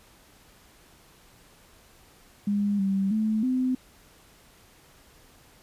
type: tone with pitch steps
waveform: sine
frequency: 203.7 / 194.5 / 217.2 / 256 Hz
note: G#3 / G3 / A3 / C4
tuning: -33 / -13 / -22 / -38 cents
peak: -22 dBFS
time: 2.47-3.75 s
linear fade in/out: 5 ms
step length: 320 ms
effects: pink hiss -56 dBFS RMS until 5.62 s + resampled to 32000 Hz